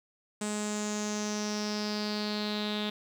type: tone with low-pass filter sweep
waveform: sawtooth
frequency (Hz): 210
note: G#3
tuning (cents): +19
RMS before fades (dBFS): -33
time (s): 0.41-2.9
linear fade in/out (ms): 5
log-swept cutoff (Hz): 8100 to 3600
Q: 6.7
effects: 9-bit